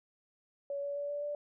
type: tone with pitch steps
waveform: sine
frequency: 564 / 569.2 / 574.5 / 579.9 / 585.2 Hz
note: C#5 / C#5 / D5 / D5 / D5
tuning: +30 / +46 / -38 / -22 / -6 cents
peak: -34 dBFS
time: 0.7-1.35 s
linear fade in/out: 2 ms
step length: 130 ms
effects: none